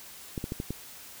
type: clicks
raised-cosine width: 3 ms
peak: -19 dBFS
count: 5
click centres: 0.378 / 0.441 / 0.521 / 0.601 / 0.706 s
effects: white hiss -47 dBFS RMS until 1.2 s